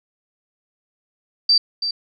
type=tone with echo; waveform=sine; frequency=4662 Hz; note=D8; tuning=14 cents flat; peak=-11 dBFS; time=1.49-1.58 s; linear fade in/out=5 ms; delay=330 ms; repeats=1; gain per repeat=-9 dB; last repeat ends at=1.91 s; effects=none